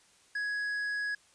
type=tone with tanh clipping; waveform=triangle; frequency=1670 Hz; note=G#6; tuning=9 cents sharp; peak=-32 dBFS; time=0.35-1.15 s; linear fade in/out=5 ms; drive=10 dB; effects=white hiss -63 dBFS RMS until 1.34 s + resampled to 22050 Hz